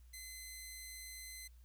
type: tone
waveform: 10% pulse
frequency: 2047 Hz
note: C7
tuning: 38 cents flat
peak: -39 dBFS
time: 0.13-1.48 s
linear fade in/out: 10 ms
effects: added 60 Hz sine -57 dBFS peak until 1.64 s + white hiss -75 dBFS RMS until 1.64 s